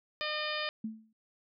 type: harmonic tone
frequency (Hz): 607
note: D#5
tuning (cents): -43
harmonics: 1 / 2 / 3 / 4 / 5 / 6 / 7 / 8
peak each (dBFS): -39 / -40 / -39 / -40 / -41 / -41 / -47 / -42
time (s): 0.21-0.69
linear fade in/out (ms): 0
type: tone with exponential decay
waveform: sine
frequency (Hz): 220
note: A3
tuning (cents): 0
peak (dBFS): -31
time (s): 0.84-1.13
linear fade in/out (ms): 5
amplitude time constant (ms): 61
effects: none